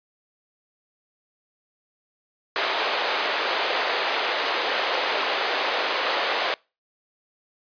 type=band-pass noise; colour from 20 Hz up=pink; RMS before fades=-25 dBFS; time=2.56-6.54 s; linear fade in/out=0 ms; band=450 to 4400 Hz; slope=24 dB/octave; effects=noise-tail reverb RT60 0.3 s tail -26 dB re dry + resampled to 11025 Hz